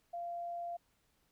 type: tone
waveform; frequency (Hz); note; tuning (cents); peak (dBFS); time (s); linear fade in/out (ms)
sine; 691; F5; -19; -38; 0.13-0.77; 10
effects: pink hiss -75 dBFS RMS until 1.31 s